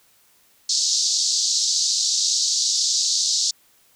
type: band-pass noise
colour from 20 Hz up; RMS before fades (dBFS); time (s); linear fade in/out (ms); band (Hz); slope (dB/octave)
pink; -21; 0.69-3.51; 5; 4100 to 7100; 48
effects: white hiss -58 dBFS RMS until 3.95 s